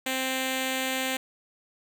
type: tone with notch filter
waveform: 5% pulse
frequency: 261.6 Hz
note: C4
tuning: in tune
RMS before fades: -29 dBFS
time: 0.06-1.17 s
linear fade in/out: 5 ms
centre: 1200 Hz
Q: 1.6
effects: none